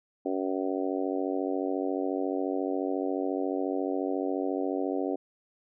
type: harmonic tone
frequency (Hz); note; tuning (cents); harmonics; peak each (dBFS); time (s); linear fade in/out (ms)
94.2; F#2; +32; 3 / 4 / 5 / 6 / 7 / 8; -31 / -33 / -35 / -37 / -38 / -39; 0.25-5.16; 10
effects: none